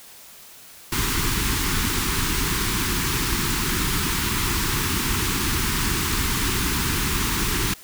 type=band-stop noise; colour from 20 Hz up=pink; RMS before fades=-23 dBFS; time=0.92-7.74 s; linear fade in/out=5 ms; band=400 to 920 Hz; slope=48 dB/octave; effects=white hiss -45 dBFS RMS until 7.83 s